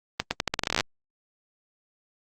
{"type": "accelerating click train", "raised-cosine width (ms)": 0.2, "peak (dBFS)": -6, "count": 16, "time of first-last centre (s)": [0.2, 0.808], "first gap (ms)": 110, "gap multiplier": 0.83, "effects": ["Opus 32 kbps"]}